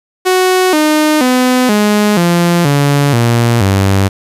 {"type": "tone with pitch steps", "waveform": "sawtooth", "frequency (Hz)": [370, 305.8, 252.7, 208.9, 172.61, 142.65, 117.9, 97.44], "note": ["F#4", "D#4", "B3", "G#3", "F3", "C#3", "A#2", "G2"], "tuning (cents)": [0, -30, 40, 10, -20, 50, 20, -10], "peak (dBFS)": -4, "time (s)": [0.25, 4.09], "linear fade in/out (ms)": 20, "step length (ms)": 480, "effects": ["resampled to 32000 Hz", "7-bit"]}